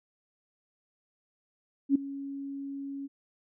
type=tone with ADSR envelope; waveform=sine; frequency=277.2 Hz; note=C#4; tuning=in tune; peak=-17 dBFS; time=1.89-3.08 s; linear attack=62 ms; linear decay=7 ms; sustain=-18 dB; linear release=27 ms; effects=none